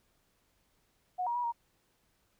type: tone with pitch steps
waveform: sine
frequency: 730 / 949 / 971 / 939 Hz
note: F#5 / A#5 / B5 / A#5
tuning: -24 / +31 / -30 / +12 cents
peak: -30 dBFS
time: 1.18-1.524 s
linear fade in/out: 20 ms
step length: 86 ms
effects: pink hiss -73 dBFS RMS until 2.39 s